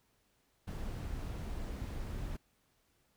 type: noise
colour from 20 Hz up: brown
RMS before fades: -40 dBFS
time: 0.67-2.37 s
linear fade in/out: 10 ms
effects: pink hiss -74 dBFS RMS until 3.16 s